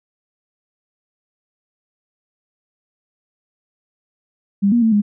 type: tone with pitch steps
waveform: sine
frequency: 199.6 / 237.4 / 223.7 / 206.5 Hz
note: G3 / A#3 / A3 / G#3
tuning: +32 / +32 / +29 / -10 cents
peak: -11 dBFS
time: 4.62-5.02 s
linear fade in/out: 20 ms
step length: 100 ms
effects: none